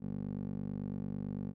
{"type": "tone with band-pass filter", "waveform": "15% pulse", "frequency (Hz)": 49, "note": "G1", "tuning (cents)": 0, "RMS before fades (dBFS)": -39, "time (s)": [0, 1.54], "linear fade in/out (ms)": 50, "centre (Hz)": 230, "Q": 2.4, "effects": []}